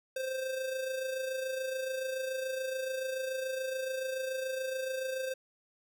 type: tone with amplitude modulation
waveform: square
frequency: 523.3 Hz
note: C5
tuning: in tune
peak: -32 dBFS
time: 0.16-5.34 s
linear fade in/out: 5 ms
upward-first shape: sine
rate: 27 Hz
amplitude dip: 45%
effects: none